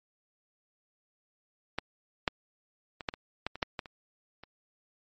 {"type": "clicks", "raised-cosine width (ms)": 0.3, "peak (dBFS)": [-14, -9, -23, -13, -24, -15, -24, -11, -17, -29, -30], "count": 11, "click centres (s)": [1.786, 2.278, 3.008, 3.088, 3.139, 3.466, 3.556, 3.628, 3.792, 3.858, 4.436], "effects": ["MP3 32 kbps"]}